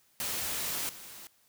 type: noise with level steps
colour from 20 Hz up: white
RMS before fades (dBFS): -34 / -47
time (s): 0.2-1.27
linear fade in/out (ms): 0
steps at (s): 0.89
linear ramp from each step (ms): 2
effects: white hiss -67 dBFS RMS until 1.48 s